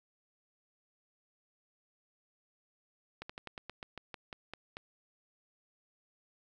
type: slowing click train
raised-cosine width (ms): 0.3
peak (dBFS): -26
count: 12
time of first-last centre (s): 3.22-4.769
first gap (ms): 75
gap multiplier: 1.12
effects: 11-bit